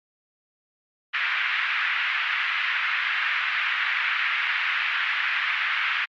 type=band-pass noise; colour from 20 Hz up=white; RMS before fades=-25 dBFS; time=1.13-6.06 s; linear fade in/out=20 ms; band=1400 to 2500 Hz; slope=24 dB/octave; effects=low-pass 4000 Hz 12 dB/octave + Opus 48 kbps